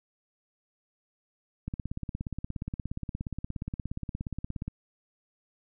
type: click train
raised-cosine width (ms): 5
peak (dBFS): -21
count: 52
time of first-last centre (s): 1.68-4.68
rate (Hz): 17
effects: none